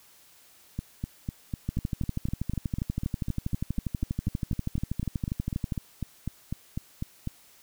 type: two click trains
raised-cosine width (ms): 5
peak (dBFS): -16 / -18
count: 51 / 27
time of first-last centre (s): 1.69-5.722 / 0.79-7.274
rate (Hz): 12.4 / 4.01
effects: white hiss -57 dBFS RMS until 7.62 s